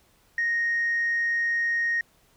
sine tone, 1864.7 Hz, A#6, in tune, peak -21 dBFS, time 0.38-2.01 s, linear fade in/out 2 ms, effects tanh soft clip ceiling -19 dBFS + pink hiss -62 dBFS RMS until 2.36 s

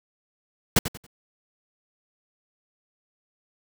pink noise with echo, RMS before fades -17 dBFS, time 0.76-0.79 s, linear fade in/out 5 ms, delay 92 ms, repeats 3, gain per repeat -11 dB, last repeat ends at 1.066 s, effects none

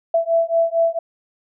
sine beating tone pair, 663 / 667.4 Hz, E5 / E5, +10 / +21 cents, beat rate 4.4 Hz, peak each -18 dBFS, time 0.14-0.99 s, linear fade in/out 5 ms, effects none

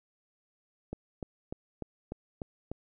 click train, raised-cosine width 2 ms, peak -23 dBFS, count 7, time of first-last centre 0.93-2.716 s, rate 3.36 Hz, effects none

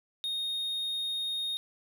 triangle tone, 3709 Hz, A#7, 9 cents flat, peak -29 dBFS, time 0.24-1.57 s, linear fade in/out 0 ms, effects none

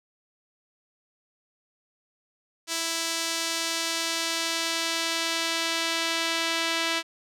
sawtooth tone with band-pass filter sweep, 330.3 Hz, E4, 4 cents sharp, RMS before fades -28 dBFS, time 2.67-7.03 s, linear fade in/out 50 ms, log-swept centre 5900 to 3300 Hz, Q 0.97, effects none

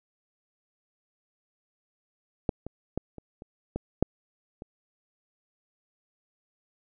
clicks, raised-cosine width 2 ms, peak -11 / -23 / -15 / -28 / -29 / -17 / -7 / -26 dBFS, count 8, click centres 2.492 / 2.666 / 2.976 / 3.183 / 3.421 / 3.76 / 4.026 / 4.621 s, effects none

